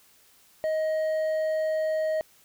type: tone with hard clipping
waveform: triangle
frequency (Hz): 628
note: D#5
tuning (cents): +16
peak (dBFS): -25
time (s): 0.64-2.21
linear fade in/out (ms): 0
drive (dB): 7
effects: white hiss -59 dBFS RMS until 2.44 s